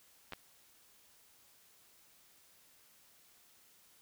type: clicks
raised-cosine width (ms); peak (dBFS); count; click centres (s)
0.3; -27 / -26; 2; 0.323 / 0.334
effects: white hiss -65 dBFS RMS until 4.01 s